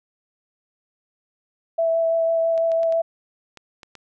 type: tone with vibrato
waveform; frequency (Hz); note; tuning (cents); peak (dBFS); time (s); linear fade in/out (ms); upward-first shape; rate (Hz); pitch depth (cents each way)
sine; 659.3; E5; 0; -17; 1.78-3.02; 10; sine; 6; 10
type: clicks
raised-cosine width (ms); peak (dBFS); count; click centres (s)
0.2; -24; 7; 2.578 / 2.718 / 2.832 / 2.924 / 3.573 / 3.832 / 3.953
effects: none